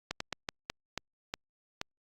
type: slowing click train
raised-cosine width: 0.2 ms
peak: -16 dBFS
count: 8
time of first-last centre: 0.11-1.814 s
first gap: 94 ms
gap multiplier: 1.31
effects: Opus 48 kbps